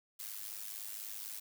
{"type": "noise with amplitude modulation", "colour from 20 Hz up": "blue", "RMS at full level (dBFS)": -41, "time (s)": [0.19, 1.4], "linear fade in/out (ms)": 10, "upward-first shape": "sine", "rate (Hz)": 104, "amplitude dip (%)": 75, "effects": []}